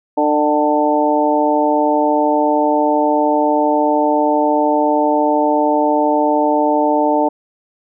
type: harmonic tone with a mistuned harmonic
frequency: 150 Hz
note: D3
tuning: 37 cents sharp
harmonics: 2 / 3 / 4 / 5 / 6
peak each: -17 / -21 / -17 / -20 / -17 dBFS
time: 0.17-7.29 s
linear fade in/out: 10 ms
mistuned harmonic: 6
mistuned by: -25 cents
effects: none